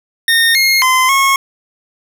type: tone with pitch steps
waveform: 25% pulse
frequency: 1837 / 2143 / 1031 / 1091 Hz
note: A#6 / C7 / C6 / C#6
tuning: -26 / +41 / -26 / -28 cents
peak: -5 dBFS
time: 0.28-1.36 s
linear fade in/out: 2 ms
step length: 270 ms
effects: none